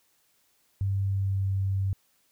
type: tone with pitch glide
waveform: sine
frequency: 98 to 96.87 Hz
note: G2 to G2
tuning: 0 to -20 cents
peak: -24 dBFS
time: 0.81-1.93 s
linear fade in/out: 0 ms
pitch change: -20 cents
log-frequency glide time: 1.03-1.48 s
effects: white hiss -68 dBFS RMS until 2.31 s